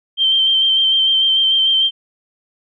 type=tone with vibrato; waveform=sine; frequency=3136 Hz; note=G7; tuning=in tune; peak=-11 dBFS; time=0.17-1.91 s; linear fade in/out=50 ms; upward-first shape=square; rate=6.7 Hz; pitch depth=16 cents each way; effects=none